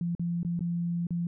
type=tone with dropouts; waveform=sine; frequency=171.8 Hz; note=F3; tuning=28 cents flat; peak=-27 dBFS; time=0.01-1.27 s; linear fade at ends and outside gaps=2 ms; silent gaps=0.151-0.195 / 0.431-0.448 / 0.593-0.607 / 1.069-1.106 s; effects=none